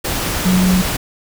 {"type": "tone in noise", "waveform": "sine", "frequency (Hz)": 184, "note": "F#3", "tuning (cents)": -9, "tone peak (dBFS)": -11, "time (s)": [0.45, 0.82], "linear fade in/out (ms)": 10, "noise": "pink", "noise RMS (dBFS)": -20, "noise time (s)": [0.04, 0.97], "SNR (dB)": 6, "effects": []}